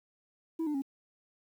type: tone with pitch steps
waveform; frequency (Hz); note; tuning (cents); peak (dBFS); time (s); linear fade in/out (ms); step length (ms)
sine; 325 / 298 / 273.3; E4 / D4 / C#4; -24 / +25 / -24; -27; 0.59-0.821; 10; 77
effects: tanh soft clip ceiling -29 dBFS + 10-bit